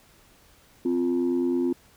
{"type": "tone pair together", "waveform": "sine", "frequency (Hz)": [259.8, 349.2], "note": ["C4", "F4"], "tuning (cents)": [-12, 0], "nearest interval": "perfect fourth", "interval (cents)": 512, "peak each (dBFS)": -23, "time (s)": [0.85, 1.73], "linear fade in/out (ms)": 5, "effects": ["tanh soft clip ceiling -17 dBFS", "pink hiss -57 dBFS RMS until 1.96 s"]}